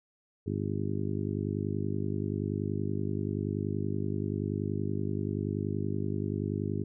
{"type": "harmonic tone", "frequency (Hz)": 50.5, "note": "G#1", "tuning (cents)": -48, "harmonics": [2, 3, 4, 5, 6, 7, 8], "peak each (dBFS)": [-34, -36, -37, -38, -39, -39, -40], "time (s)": [0.46, 6.84], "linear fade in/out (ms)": 10, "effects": []}